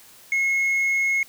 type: tone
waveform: sine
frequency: 2170 Hz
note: C#7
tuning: 37 cents flat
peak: -16 dBFS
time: 0.32-1.23 s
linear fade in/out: 2 ms
effects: tanh soft clip ceiling -18 dBFS + white hiss -49 dBFS RMS until 1.28 s